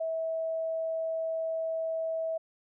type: tone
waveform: sine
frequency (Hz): 649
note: E5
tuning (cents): -27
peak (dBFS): -29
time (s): 0-2.38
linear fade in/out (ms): 10
effects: none